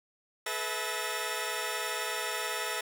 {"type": "tone cluster", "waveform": "10% pulse", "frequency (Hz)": [428.5, 491.9, 652, 1806], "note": ["A4", "B4", "E5", "A6"], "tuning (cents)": [-46, -7, -19, 45], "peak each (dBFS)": -29, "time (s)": [0.46, 2.81], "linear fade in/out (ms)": 5, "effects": []}